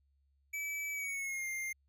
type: tone with pitch glide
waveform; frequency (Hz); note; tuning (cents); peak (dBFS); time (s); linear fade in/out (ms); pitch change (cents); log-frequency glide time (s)
square; 2300 to 2109; D7 to C7; -37 to +13; -37; 0.53-1.73; 10; -150; 0.92-1.47
effects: added 69 Hz sine -70 dBFS peak until 1.88 s